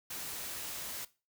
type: noise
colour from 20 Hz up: white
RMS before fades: -41 dBFS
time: 0.1-1.05 s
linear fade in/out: 5 ms
effects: noise-tail reverb RT60 0.3 s tail -18 dB re dry